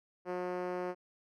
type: tone with band-pass filter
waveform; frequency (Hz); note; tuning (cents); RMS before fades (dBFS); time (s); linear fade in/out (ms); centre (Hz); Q
5% pulse; 180; F#3; -47; -37; 0.25-0.95; 50; 400; 1.5
effects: none